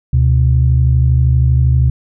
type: tone pair together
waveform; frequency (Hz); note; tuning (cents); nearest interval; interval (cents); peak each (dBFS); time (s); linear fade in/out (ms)
sine; 73.3 / 125.92; D2 / B2; -3 / +34; major sixth; 937; -10; 0.13-1.9; 5
effects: tanh soft clip ceiling -1 dBFS